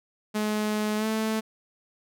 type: tone with pitch glide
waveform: sawtooth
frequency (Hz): 212.5 to 219.4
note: G#3 to A3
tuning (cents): +40 to -5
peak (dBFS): -21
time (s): 0.34-1.41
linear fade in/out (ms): 20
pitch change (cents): +55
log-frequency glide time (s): 0.97-1.06
effects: none